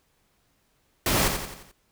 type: noise with echo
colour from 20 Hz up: pink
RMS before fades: -23 dBFS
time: 1.06-1.28 s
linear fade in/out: 2 ms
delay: 87 ms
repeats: 5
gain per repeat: -6 dB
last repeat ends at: 1.715 s
effects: pink hiss -68 dBFS RMS until 1.91 s